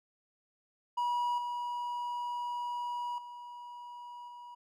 triangle tone with level steps, 967 Hz, B5, 37 cents flat, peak -27 / -32 / -42 / -44 dBFS, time 0.97-4.55 s, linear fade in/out 10 ms, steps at 1.38 / 3.18 / 4.28 s, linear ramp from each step 2 ms, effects none

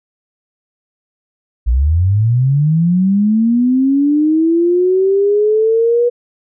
sine linear sweep, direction up, 54.6 to 485.8 Hz, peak -9 dBFS, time 1.66-6.1 s, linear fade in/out 20 ms, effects none

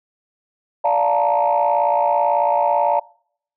sine chord, Bb major seventh, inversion first, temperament just, 582.7 / 699.2 / 874.1 / 932.3 Hz, D5 / F5 / A5 / Bb5, -14 / +2 / -12 / 0 cents, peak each -19 dBFS, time 0.84-3 s, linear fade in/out 10 ms, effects noise-tail reverb RT60 0.6 s tail -24 dB re dry + tanh soft clip ceiling -7 dBFS

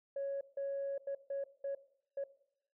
sine tone bursts at uneven times, 554.4 Hz, C#5, in tune, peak -34 dBFS, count 6, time 0.16-0.41 / 0.57-0.98 / 1.07-1.15 / 1.3-1.44 / 1.64-1.75 / 2.17-2.24 s, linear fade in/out 5 ms, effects noise-tail reverb RT60 0.7 s tail -17 dB re dry + tanh soft clip ceiling -32 dBFS

